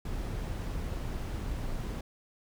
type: noise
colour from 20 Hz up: brown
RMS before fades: -35 dBFS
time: 0.05-2.01 s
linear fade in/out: 5 ms
effects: none